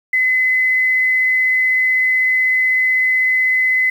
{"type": "tone with quantisation", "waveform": "sine", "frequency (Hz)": 2029, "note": "B6", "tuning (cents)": 46, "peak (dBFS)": -12, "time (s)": [0.13, 3.9], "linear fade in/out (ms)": 5, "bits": 7, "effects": []}